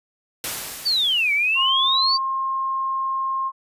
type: noise with exponential decay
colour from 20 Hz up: white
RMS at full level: -26 dBFS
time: 0.44-2.19 s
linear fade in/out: 1 ms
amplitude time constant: 380 ms
type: exponential two-way sweep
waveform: sine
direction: down then up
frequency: 4699 to 2231 to 4699 Hz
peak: -17 dBFS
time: 0.85-2.18 s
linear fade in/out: 20 ms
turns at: 1.33 s
type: tone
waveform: sine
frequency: 1066 Hz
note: C6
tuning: 32 cents sharp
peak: -21 dBFS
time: 1.55-3.52 s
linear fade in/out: 50 ms
effects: resampled to 32000 Hz